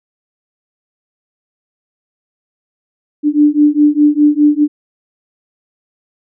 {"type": "beating tone pair", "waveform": "sine", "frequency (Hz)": [293.7, 298.6], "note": ["D4", "D4"], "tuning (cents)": [0, 29], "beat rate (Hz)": 4.9, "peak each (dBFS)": -10, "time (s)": [3.23, 4.68], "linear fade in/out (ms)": 50, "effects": []}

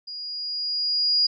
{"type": "tone with level ramp", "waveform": "sine", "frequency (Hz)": 4870, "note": "D#8", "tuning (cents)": -38, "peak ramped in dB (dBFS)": [-33, -16], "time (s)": [0.07, 1.27], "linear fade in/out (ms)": 10, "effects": []}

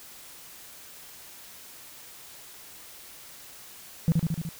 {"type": "tone with echo", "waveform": "sine", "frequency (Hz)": 164.2, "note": "E3", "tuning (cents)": -6, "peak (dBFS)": -15, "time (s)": [4.08, 4.12], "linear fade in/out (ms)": 0, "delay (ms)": 74, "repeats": 5, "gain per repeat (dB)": -3, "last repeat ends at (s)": 4.49, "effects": ["tanh soft clip ceiling -16 dBFS", "white hiss -47 dBFS RMS until 4.59 s"]}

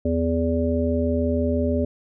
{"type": "harmonic tone", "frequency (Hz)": 83, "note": "E2", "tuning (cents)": 12, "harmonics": [1, 3, 5, 7], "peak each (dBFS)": [-24, -23, -27, -26], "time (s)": [0.05, 1.85], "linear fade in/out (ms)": 5, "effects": []}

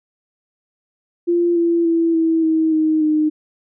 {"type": "tone with pitch steps", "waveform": "sine", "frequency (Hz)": [345.4, 338.7, 332.1, 325.6, 319.3, 313.1, 307], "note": ["F4", "E4", "E4", "E4", "D#4", "D#4", "D#4"], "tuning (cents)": [-19, 47, 13, -21, 45, 11, -23], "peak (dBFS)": -13, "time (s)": [1.27, 3.3], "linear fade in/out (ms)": 20, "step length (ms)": 290, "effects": []}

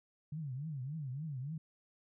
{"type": "tone with vibrato", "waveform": "sine", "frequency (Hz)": 142.3, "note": "C#3", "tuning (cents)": 46, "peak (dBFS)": -38, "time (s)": [0.32, 1.58], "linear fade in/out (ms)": 5, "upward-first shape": "triangle", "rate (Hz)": 3.5, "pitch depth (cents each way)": 260, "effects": []}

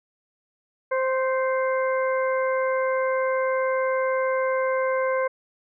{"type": "harmonic tone with a mistuned harmonic", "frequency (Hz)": 523.3, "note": "C5", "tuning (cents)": 0, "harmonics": [1, 2, 3, 4], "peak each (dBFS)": [-22, -28, -32, -34], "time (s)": [0.91, 5.28], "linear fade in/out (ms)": 10, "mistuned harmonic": 3, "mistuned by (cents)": -17, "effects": []}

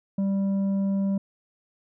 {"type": "tone with tanh clipping", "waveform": "sine", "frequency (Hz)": 196, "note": "G3", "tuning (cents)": 0, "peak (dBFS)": -23, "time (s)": [0.18, 1.18], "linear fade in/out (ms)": 5, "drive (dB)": 6, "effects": []}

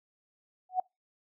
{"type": "tone with exponential growth", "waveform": "sine", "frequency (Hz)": 740, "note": "F#5", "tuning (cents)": 0, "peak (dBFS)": -21, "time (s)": [0.69, 0.8], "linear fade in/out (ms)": 5, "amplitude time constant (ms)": 23, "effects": ["noise-tail reverb RT60 0.2 s tail -25 dB re dry"]}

